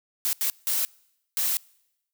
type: noise bursts at uneven times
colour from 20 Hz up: blue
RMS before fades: -25 dBFS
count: 4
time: 0.25-0.33 / 0.41-0.5 / 0.67-0.85 / 1.37-1.57 s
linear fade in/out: 0 ms
effects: noise-tail reverb RT60 0.9 s tail -26 dB re dry